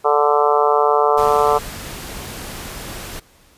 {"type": "harmonic tone", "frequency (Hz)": 146.83, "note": "D3", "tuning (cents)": 0, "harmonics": [3, 4, 5, 6, 7, 8, 9], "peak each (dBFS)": [-17, -21, -19, -21, -21, -20, -24], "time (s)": [0.04, 1.59], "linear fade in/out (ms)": 20}
{"type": "noise", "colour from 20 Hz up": "pink", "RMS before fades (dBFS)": -31, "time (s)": [1.17, 3.2], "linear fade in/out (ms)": 10}
{"effects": ["pink hiss -52 dBFS RMS until 3.57 s", "resampled to 32000 Hz"]}